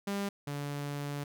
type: tone pair in turn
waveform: sawtooth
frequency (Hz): 200 / 143.81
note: G3 / D3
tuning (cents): +35 / -36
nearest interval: tritone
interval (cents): 571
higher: first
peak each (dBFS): -28 / -31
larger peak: first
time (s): 0.07-0.29 / 0.47-1.24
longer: second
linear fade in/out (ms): 5
effects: none